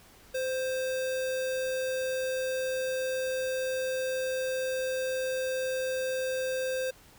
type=tone with sample-and-hold; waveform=sine; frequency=518 Hz; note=C5; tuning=17 cents flat; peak=-28 dBFS; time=0.34-6.91 s; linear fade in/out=10 ms; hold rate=2100 Hz; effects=pink hiss -56 dBFS RMS until 7.18 s